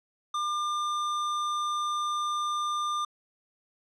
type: tone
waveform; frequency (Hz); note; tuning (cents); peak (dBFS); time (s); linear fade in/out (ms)
square; 1200; D6; +37; -28; 0.34-3.05; 5
effects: low-pass 6000 Hz 12 dB/octave